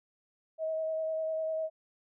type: tone with vibrato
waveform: sine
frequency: 637 Hz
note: D#5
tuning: 41 cents sharp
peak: -30 dBFS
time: 0.58-1.7 s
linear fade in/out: 50 ms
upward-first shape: square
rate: 10 Hz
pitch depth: 11 cents each way
effects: none